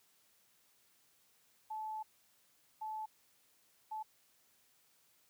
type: tone bursts at uneven times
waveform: sine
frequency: 868 Hz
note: A5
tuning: 24 cents flat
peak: -39 dBFS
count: 3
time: 1.7-2.03 / 2.81-3.06 / 3.91-4.03 s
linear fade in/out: 10 ms
effects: white hiss -71 dBFS RMS until 5.29 s + high-pass 60 Hz 12 dB/octave